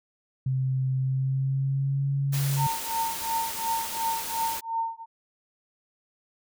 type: tone with pitch glide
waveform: sine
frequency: 131.2 to 138.92 Hz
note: C3 to C#3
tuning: +5 to +4 cents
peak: -23 dBFS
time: 0.46-2.67 s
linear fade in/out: 5 ms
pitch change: +99 cents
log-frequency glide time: 0.98-2.09 s
type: noise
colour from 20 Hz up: white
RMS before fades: -34 dBFS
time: 2.32-4.61 s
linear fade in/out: 20 ms
type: tone with tremolo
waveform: sine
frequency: 910 Hz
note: A#5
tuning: 42 cents flat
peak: -23 dBFS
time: 2.56-5.06 s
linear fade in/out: 50 ms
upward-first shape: triangle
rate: 2.8 Hz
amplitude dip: 100%
effects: none